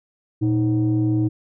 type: tone pair together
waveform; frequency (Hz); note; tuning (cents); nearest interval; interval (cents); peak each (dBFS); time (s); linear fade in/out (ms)
sine; 117.3 / 314.4; A#2 / D#4; +11 / +18; octave + perfect fourth; 1707; -18; 0.41-1.29; 20
effects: tanh soft clip ceiling -12 dBFS